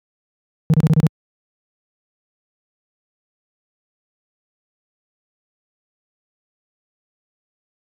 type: tone bursts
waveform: sine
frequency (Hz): 157.2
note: D#3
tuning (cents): +18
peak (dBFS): -6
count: 6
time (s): 0.7-1.067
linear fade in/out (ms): 0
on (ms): 37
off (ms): 29
effects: tanh soft clip ceiling -8 dBFS + high-pass 80 Hz 12 dB/octave